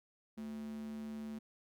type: tone with high-pass filter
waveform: square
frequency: 73.42 Hz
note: D2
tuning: in tune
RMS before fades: -44 dBFS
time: 0.37-1.39 s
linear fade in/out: 10 ms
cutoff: 220 Hz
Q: 5.1
effects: none